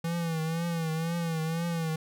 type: tone with vibrato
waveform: square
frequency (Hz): 164.81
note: E3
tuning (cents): 0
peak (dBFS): -29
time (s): 0.04-1.96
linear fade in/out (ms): 5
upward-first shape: triangle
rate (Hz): 2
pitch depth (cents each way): 76
effects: none